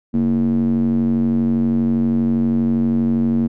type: tone with band-pass filter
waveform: square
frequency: 46.25 Hz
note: F#1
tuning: in tune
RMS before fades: -17 dBFS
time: 0.13-3.48 s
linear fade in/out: 20 ms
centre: 240 Hz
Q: 5.2
effects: none